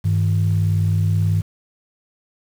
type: tone pair together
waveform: sine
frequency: 99.85 / 158.5 Hz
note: G2 / D#3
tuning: +32 / +32 cents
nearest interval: minor sixth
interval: 800 cents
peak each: -15 / -20 dBFS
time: 0.04-1.42 s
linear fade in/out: 20 ms
effects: tanh soft clip ceiling -9 dBFS + 7-bit